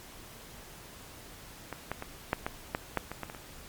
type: clicks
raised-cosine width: 0.5 ms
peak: -21 / -17 / -22 / -11 / -16 / -14 / -12 / -22 / -20 / -25 / -28 dBFS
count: 11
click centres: 1.727 / 1.916 / 2.024 / 2.331 / 2.465 / 2.749 / 2.973 / 3.116 / 3.233 / 3.299 / 3.348 s
effects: pink hiss -49 dBFS RMS until 3.68 s + MP3 96 kbps